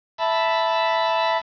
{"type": "chord", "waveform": "40% pulse", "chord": "E suspended fourth", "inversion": "none", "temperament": "equal", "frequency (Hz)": [659.3, 880, 987.8], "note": ["E5", "A5", "B5"], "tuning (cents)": [0, 0, 0], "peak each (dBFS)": [-22, -23, -22], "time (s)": [0.18, 1.42], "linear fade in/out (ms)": 50, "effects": ["resampled to 11025 Hz", "7-bit"]}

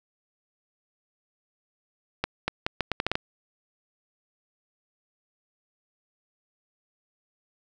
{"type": "accelerating click train", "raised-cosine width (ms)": 0.3, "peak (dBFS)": -9, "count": 9, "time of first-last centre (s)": [2.24, 3.155], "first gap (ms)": 240, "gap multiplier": 0.77, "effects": []}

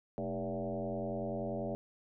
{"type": "tone with frequency modulation", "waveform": "sine", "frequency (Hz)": 398.7, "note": "G4", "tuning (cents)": 29, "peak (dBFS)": -34, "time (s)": [0.18, 1.75], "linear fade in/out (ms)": 0, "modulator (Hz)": 90.4, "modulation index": 3.2, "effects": []}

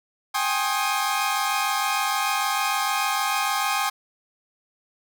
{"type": "chord", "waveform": "sawtooth", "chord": "Ab major seventh", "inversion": "third", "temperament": "equal with one note detuned", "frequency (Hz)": [784, 830.6, 1069.7, 1244.5], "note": ["G5", "Ab5", "C6", "Eb6"], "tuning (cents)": [0, 0, 38, 0], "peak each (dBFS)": -24, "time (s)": [0.34, 3.9], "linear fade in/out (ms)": 10, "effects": []}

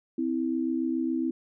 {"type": "tone pair together", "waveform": "sine", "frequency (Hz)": [258.5, 325.7], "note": ["C4", "E4"], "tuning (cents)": [-21, -21], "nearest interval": "major third", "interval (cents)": 400, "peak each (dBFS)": -28, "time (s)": [0.18, 1.31], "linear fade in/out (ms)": 5, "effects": []}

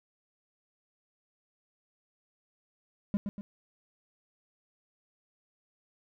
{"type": "tone with echo", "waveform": "triangle", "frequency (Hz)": 202.5, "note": "G#3", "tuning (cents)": -43, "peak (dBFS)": -23, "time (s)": [3.14, 3.17], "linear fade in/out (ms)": 0, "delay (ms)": 120, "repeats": 2, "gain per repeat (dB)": -6, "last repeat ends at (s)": 3.41, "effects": []}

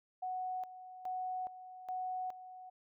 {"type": "tone with tremolo", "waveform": "sine", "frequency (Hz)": 740, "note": "F#5", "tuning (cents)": 0, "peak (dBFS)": -36, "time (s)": [0.22, 2.7], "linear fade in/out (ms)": 10, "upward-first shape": "square", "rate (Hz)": 1.2, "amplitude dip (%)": 75, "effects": []}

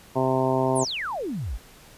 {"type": "harmonic tone", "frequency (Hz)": 130.81, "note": "C3", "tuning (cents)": 0, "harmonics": [1, 2, 3, 4, 5, 6, 7, 8], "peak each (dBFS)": [-28, -27, -26, -31, -26, -33, -28, -35], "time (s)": [0.15, 0.85], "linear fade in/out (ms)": 20}
{"type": "exponential sweep", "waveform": "sine", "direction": "down", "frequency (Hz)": [11175, 43.65], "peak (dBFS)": -27, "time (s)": [0.75, 1.58], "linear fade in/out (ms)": 20}
{"effects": ["pink hiss -50 dBFS RMS until 1.97 s", "resampled to 32000 Hz"]}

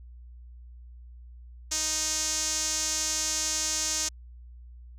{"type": "tone with band-pass filter", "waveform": "sawtooth", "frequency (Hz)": 311.1, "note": "D#4", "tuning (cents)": 0, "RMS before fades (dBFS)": -29, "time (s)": [1.71, 4.09], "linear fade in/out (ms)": 10, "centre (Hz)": 6400, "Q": 3.8, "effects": ["added 60 Hz sine -44 dBFS peak until 4.98 s"]}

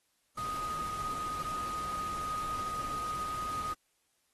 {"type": "tone in noise", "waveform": "sine", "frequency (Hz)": 1244.5, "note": "D#6", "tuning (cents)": 0, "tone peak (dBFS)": -34, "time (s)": [0.37, 3.74], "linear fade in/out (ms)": 10, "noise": "pink", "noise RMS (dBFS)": -45, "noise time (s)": [0.37, 3.74], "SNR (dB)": 8, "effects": ["white hiss -75 dBFS RMS until 4.33 s", "AAC 32 kbps"]}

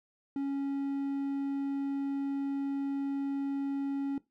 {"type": "tone", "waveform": "triangle", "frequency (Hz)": 277.2, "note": "C#4", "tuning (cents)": 0, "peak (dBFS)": -28, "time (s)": [0.36, 4.18], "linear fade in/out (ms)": 2, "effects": ["noise-tail reverb RT60 0.2 s tail -18 dB re dry"]}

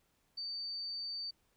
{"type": "tone", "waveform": "sine", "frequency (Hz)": 4591, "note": "D8", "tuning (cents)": -40, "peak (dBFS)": -38, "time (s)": [0.37, 1.31], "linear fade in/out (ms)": 10, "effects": ["pink hiss -75 dBFS RMS until 1.56 s"]}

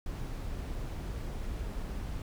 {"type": "noise", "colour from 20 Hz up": "brown", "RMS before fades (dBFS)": -37, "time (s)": [0.06, 2.22], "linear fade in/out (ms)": 2, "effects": []}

